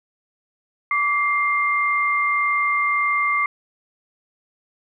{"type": "tone pair together", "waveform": "sine", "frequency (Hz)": [1158.3, 2100], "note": ["D6", "C7"], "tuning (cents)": [-24, 6], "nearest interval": "minor seventh", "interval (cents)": 1030, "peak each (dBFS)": -20, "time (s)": [0.91, 3.46], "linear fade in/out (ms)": 2, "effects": []}